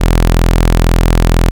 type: tone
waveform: sawtooth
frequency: 42.07 Hz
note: E1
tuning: 36 cents sharp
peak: -3 dBFS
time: 0-1.51 s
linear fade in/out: 20 ms
effects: none